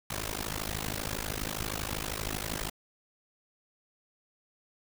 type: noise with amplitude modulation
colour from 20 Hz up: pink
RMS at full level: -31 dBFS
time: 0.1-2.7 s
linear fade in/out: 5 ms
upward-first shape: sine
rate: 52.6 Hz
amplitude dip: 100%
effects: none